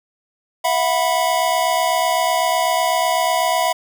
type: chord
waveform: square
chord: E suspended second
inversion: none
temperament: equal with one note detuned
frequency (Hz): 659.3 / 727.3 / 987.8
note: E5 / F#5 / B5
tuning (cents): 0 / -30 / 0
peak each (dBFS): -21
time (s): 0.64-3.73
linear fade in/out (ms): 10
effects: none